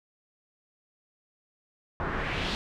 pink noise with low-pass filter sweep, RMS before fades -31 dBFS, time 2-2.55 s, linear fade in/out 0 ms, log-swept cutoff 1200 to 4200 Hz, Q 2, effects none

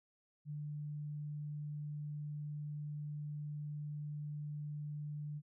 sine tone, 148.4 Hz, D3, 18 cents sharp, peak -40 dBFS, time 0.45-5.42 s, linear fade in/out 50 ms, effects none

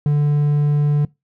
triangle tone, 146.83 Hz, D3, in tune, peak -11 dBFS, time 0.06-1.05 s, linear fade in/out 2 ms, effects noise-tail reverb RT60 0.2 s tail -22 dB re dry

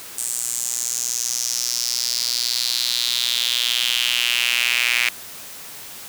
sawtooth tone with high-pass filter sweep, 120.8 Hz, B2, 38 cents flat, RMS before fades -22 dBFS, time 0.18-5.09 s, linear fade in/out 0 ms, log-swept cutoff 8200 to 2300 Hz, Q 4, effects white hiss -37 dBFS RMS until 6.08 s + high-pass 60 Hz 12 dB/octave

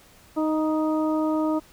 harmonic tone with a mistuned harmonic, 311.1 Hz, D#4, in tune, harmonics 1 / 2 / 3 / 4, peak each -22 / -28 / -32 / -34 dBFS, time 0.36-1.6 s, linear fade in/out 20 ms, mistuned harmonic 3, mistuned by +15 cents, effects pink hiss -53 dBFS RMS until 1.72 s

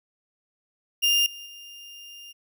35% pulse tone with level steps, 2807 Hz, F7, 8 cents sharp, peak -17 / -37 / -40 dBFS, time 1.02-2.33 s, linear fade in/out 20 ms, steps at 1.26 / 1.46 s, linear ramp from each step 2 ms, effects none

